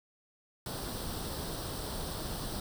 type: noise with comb filter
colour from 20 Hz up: pink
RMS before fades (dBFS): -38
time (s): 0.66-2.6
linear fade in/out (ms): 2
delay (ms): 0.22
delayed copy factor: +0.65
effects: none